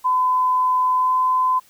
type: tone with pitch glide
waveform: sine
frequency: 1013 to 1020 Hz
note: B5 to C6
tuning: +44 to -44 cents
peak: -15 dBFS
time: 0.04-1.6 s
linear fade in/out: 20 ms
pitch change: +12 cents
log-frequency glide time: 0.94-1.13 s
effects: white hiss -54 dBFS RMS until 1.69 s